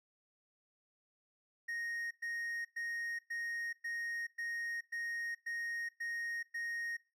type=tone bursts; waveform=triangle; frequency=1864.7 Hz; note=A#6; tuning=in tune; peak=-36 dBFS; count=10; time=1.68-6.97 s; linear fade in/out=10 ms; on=430 ms; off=110 ms; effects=noise-tail reverb RT60 0.3 s tail -19 dB re dry